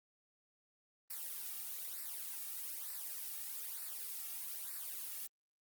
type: noise with flanger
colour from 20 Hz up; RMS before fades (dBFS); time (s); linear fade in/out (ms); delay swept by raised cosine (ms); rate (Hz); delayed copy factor
blue; -44; 1.1-5.27; 5; 0.3 to 2; 1.1; -0.8
effects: Opus 32 kbps